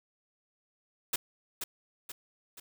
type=noise with echo; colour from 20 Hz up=white; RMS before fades=-30 dBFS; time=1.13-1.16 s; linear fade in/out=5 ms; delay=480 ms; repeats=3; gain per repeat=-6 dB; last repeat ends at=2.6 s; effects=none